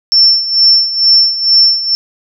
sine tone with tremolo, 5390 Hz, E8, 38 cents sharp, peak -3 dBFS, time 0.12-1.95 s, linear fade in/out 0 ms, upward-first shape sine, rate 2.2 Hz, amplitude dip 75%, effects none

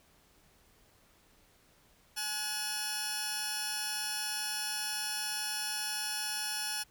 10% pulse tone cluster, 846 / 1461 / 5370 Hz, G#5 / F#6 / E8, +32 / -22 / +31 cents, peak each -31 dBFS, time 2.16-6.84 s, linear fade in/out 20 ms, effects pink hiss -65 dBFS RMS until 6.9 s

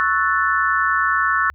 sine chord, F# minor seventh, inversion second, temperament equal, 1108.7 / 1318.5 / 1480 / 1760 Hz, C#6 / E6 / F#6 / A6, 0 / 0 / 0 / 0 cents, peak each -21 dBFS, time 0-1.5 s, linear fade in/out 0 ms, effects added 73 Hz sine -44 dBFS peak until 1.54 s

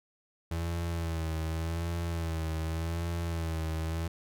35% pulse tone with vibrato, 82.41 Hz, E2, in tune, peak -29 dBFS, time 0.51-4.08 s, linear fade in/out 5 ms, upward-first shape sine, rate 0.86 Hz, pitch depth 52 cents each way, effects none

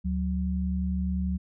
sine tone pair together, 73.42 / 184.86 Hz, D2 / F#3, 0 / -1 cents, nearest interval octave + major third, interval 1599 cents, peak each -28 dBFS, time 0.04-1.38 s, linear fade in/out 20 ms, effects none

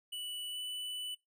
square tone with pitch glide, 2960 to 2981 Hz, F#7 to F#7, 0 to +12 cents, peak -39 dBFS, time 0.12-1.15 s, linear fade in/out 10 ms, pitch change +12 cents, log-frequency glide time 0.5-0.58 s, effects noise-tail reverb RT60 0.2 s tail -22 dB re dry

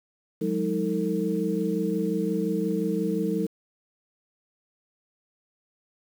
sine tone cluster, 179.3 / 205 / 316.1 / 451.3 Hz, F3 / G#3 / D#4 / A4, +46 / -22 / +27 / +44 cents, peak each -29 dBFS, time 0.41-3.47 s, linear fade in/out 10 ms, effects 8-bit

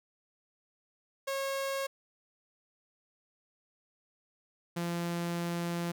sawtooth tone pair in turn, 545 / 171.66 Hz, C#5 / F3, -29 / -30 cents, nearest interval octave + minor sixth, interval 2001 cents, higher first, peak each -28 dBFS, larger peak neither, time 1.27-1.87 / 4.76-5.92 s, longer second, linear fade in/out 10 ms, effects none

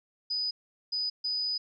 sine tone bursts at uneven times, 4978 Hz, D#8, in tune, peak -28 dBFS, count 3, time 0.3-0.51 / 0.92-1.1 / 1.24-1.58 s, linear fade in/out 10 ms, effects none

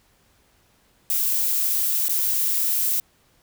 violet noise with dropouts, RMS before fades -22 dBFS, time 1.1-3 s, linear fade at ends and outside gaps 1 ms, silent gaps 2.083-2.094 s, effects pink hiss -61 dBFS RMS until 3.42 s

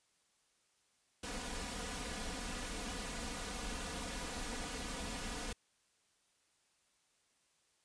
pink noise with comb filter, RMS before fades -42 dBFS, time 1.23-5.53 s, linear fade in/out 5 ms, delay 4.1 ms, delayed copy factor +0.75, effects white hiss -75 dBFS RMS until 7.84 s + resampled to 22050 Hz

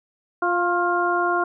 harmonic tone with a mistuned harmonic, 350 Hz, F4, 4 cents sharp, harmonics 1 / 2 / 3 / 4, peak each -24 / -24 / -24 / -24 dBFS, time 0.42-1.44 s, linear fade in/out 5 ms, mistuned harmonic 3, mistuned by +33 cents, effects none

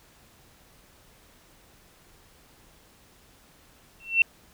sine tone with exponential growth, 2701 Hz, E7, 42 cents sharp, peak -12 dBFS, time 4-4.22 s, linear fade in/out 2 ms, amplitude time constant 46 ms, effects pink hiss -57 dBFS RMS until 4.53 s

